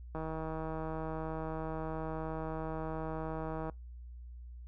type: click train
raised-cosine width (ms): 1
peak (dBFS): -26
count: 565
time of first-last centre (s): 0.15-3.697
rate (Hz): 159
effects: noise-tail reverb RT60 0.2 s tail -25 dB re dry + added 60 Hz sine -45 dBFS peak until 4.67 s